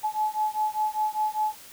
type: beating tone pair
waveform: sine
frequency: 854 / 859 Hz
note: G#5 / A5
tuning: +48 / -42 cents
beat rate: 5 Hz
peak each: -27 dBFS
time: 0.03-1.55 s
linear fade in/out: 20 ms
effects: white hiss -47 dBFS RMS until 1.72 s